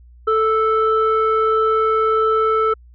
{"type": "tone pair together", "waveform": "sine", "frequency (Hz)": [440, 1318.5], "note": ["A4", "E6"], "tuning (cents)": [0, 0], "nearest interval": "octave + perfect fifth", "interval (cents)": 1900, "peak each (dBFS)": -15, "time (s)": [0.27, 2.74], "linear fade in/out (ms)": 10, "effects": ["tanh soft clip ceiling -9 dBFS", "added 60 Hz sine -42 dBFS peak until 2.94 s"]}